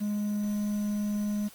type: tone with quantisation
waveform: triangle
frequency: 207.7 Hz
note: G#3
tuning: in tune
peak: -25 dBFS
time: 0-1.49 s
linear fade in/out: 20 ms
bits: 8
effects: white hiss -52 dBFS RMS until 1.54 s + Opus 24 kbps